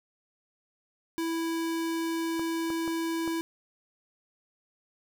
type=tone; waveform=square; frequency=329.6 Hz; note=E4; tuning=in tune; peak=-29 dBFS; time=1.18-3.41 s; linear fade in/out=0 ms
type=clicks; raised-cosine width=1 ms; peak=-25 dBFS; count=4; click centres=2.395 / 2.703 / 2.878 / 3.277 s
effects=none